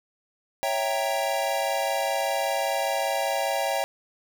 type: chord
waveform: square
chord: C# diminished seventh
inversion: none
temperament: equal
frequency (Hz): 554.4 / 659.3 / 784 / 932.3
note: C#5 / E5 / G5 / Bb5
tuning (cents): 0 / 0 / 0 / 0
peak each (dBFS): -30 / -30 / -29 / -34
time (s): 0.63-3.84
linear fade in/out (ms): 0
effects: none